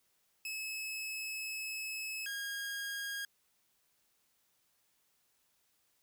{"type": "tone pair in turn", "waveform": "sawtooth", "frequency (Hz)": [2588, 1630.3], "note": ["E7", "G#6"], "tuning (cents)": [-32, -33], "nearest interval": "minor sixth", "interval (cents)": 801, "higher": "first", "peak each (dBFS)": [-35, -34], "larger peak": "second", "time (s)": [[0.45, 2.26], [2.26, 3.25]], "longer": "first", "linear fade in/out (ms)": 2, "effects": ["white hiss -75 dBFS RMS until 6.02 s"]}